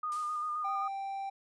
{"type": "tone with vibrato", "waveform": "sine", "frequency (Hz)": 1221, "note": "D#6", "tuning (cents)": -33, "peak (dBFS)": -32, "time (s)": [0.03, 0.88], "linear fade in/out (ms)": 5, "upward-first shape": "square", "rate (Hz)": 7.6, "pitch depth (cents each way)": 21}
{"type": "noise with exponential decay", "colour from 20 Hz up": "blue", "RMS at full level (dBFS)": -44, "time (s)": [0.12, 0.95], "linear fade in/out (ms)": 0, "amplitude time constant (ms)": 180}
{"type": "tone", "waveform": "triangle", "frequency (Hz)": 784, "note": "G5", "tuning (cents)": 0, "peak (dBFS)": -33, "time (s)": [0.64, 1.3], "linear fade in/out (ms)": 10}
{"effects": ["resampled to 22050 Hz"]}